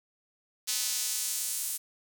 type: tone with high-pass filter sweep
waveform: square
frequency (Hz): 115.4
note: A#2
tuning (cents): -17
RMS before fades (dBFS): -32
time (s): 0.67-1.78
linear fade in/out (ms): 20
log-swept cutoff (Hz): 5100 to 9200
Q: 1.1
effects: none